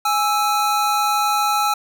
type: tone pair together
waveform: square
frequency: 830.6 / 1318.5 Hz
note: G#5 / E6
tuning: 0 / 0 cents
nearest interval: minor sixth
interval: 800 cents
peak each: -20 dBFS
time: 0.05-1.74 s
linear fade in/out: 5 ms
effects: none